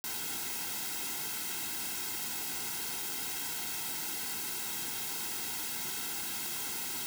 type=noise with comb filter; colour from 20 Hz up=white; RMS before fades=-37 dBFS; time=0.04-7.06 s; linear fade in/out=0 ms; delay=1.7 ms; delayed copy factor=-0.85; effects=none